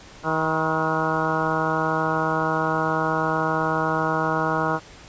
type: harmonic tone with a mistuned harmonic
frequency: 159.3 Hz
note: D#3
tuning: 41 cents sharp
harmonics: 1 / 2 / 3 / 4 / 5 / 6 / 7 / 8 / 9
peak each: -29 / -29 / -29 / -29 / -29 / -29 / -29 / -29 / -29 dBFS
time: 0.23-4.8 s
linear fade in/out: 50 ms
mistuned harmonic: 7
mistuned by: -42 cents
effects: pink hiss -45 dBFS RMS until 5.08 s + resampled to 16000 Hz